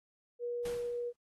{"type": "tone", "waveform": "sine", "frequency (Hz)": 480.8, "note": "B4", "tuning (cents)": -46, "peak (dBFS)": -34, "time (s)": [0.39, 1.13], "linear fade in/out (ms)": 50}
{"type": "noise with exponential decay", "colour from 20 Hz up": "pink", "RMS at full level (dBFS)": -44, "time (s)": [0.65, 1.16], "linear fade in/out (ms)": 5, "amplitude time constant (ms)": 110}
{"effects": ["AAC 32 kbps"]}